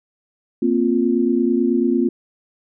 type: chord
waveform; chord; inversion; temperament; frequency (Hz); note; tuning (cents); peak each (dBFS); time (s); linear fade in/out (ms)
sine; Bb suspended second; none; just; 233.1 / 262.2 / 349.6; Bb3 / C4 / F4; 0 / +4 / +2; -19; 0.62-2.09; 5
effects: none